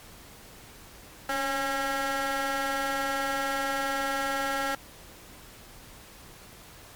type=ring-modulated tone; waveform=20% pulse; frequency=270 Hz; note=C#4; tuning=45 cents flat; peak=-19 dBFS; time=1.29-4.75 s; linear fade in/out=2 ms; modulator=1090 Hz; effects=pink hiss -49 dBFS RMS until 6.95 s + MP3 96 kbps